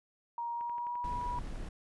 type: tone with pitch glide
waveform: sine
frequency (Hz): 942 to 973.5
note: A#5 to B5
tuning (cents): +18 to -25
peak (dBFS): -34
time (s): 0.38-1.39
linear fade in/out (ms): 2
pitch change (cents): +57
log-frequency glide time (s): 0.53-1.1
type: click train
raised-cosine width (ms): 0.5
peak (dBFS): -38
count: 12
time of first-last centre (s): 0.61-1.558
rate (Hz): 11.6
type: noise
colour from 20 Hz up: brown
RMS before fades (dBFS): -40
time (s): 1.04-1.69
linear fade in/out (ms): 5
effects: resampled to 24000 Hz